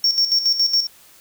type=tone with tremolo; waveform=triangle; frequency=5490 Hz; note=F8; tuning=31 cents flat; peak=-12 dBFS; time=0.04-0.87 s; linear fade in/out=2 ms; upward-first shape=square; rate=7.2 Hz; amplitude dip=65%; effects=white hiss -49 dBFS RMS until 1.2 s